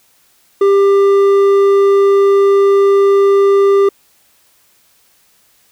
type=tone with hard clipping; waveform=sine; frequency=396.6 Hz; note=G4; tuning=20 cents sharp; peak=-8 dBFS; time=0.61-3.89 s; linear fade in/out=5 ms; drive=6 dB; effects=white hiss -53 dBFS RMS until 5.71 s